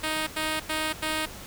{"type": "tone bursts", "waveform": "5% pulse", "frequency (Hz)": 312.2, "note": "D#4", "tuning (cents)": 6, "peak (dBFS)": -15, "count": 4, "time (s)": [0.03, 1.26], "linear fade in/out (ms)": 10, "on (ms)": 240, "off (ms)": 90, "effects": ["pink hiss -42 dBFS RMS until 1.46 s"]}